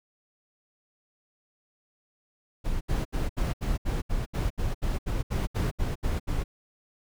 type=noise bursts; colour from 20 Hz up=brown; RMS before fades=-27 dBFS; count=16; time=2.64-6.44 s; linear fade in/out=20 ms; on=170 ms; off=72 ms; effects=none